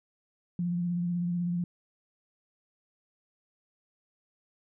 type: tone with vibrato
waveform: sine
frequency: 174.61 Hz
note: F3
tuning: in tune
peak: -27 dBFS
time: 0.59-1.64 s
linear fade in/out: 2 ms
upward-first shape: sine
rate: 16 Hz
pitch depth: 28 cents each way
effects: none